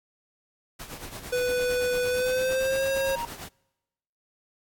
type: noise with tremolo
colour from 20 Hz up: pink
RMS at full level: -37 dBFS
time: 0.79-3.49 s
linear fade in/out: 10 ms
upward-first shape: triangle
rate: 8.8 Hz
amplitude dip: 70%
type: tone with pitch glide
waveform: square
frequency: 495.5 to 540.3 Hz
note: B4 to C#5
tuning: +6 to -44 cents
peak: -24 dBFS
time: 1.32-3.16 s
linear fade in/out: 10 ms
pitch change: +150 cents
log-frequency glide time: 2.08-2.85 s
type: tone with exponential growth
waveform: triangle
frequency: 939 Hz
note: A#5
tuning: 12 cents sharp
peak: -26 dBFS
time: 2.42-3.25 s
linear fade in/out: 1 ms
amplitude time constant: 180 ms
effects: noise-tail reverb RT60 1.0 s tail -26 dB re dry + AAC 64 kbps